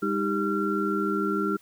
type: tone cluster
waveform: sine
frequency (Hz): 201.1 / 314.3 / 394.9 / 1370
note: G3 / D#4 / G4 / F6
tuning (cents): +44 / +18 / +13 / -34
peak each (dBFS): -29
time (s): 0.02-1.57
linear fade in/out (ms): 10
effects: white hiss -58 dBFS RMS until 1.61 s